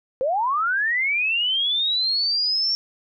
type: linear sweep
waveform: sine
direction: up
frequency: 493.9 to 5510 Hz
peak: -19 dBFS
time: 0.21-2.75 s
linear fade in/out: 0 ms
effects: none